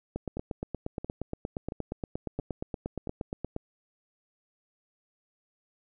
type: two click trains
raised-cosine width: 2 ms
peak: -22 / -19 dBFS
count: 5 / 30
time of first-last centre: 0.37-3.073 / 0.16-3.564 s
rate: 1.48 / 8.52 Hz
effects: none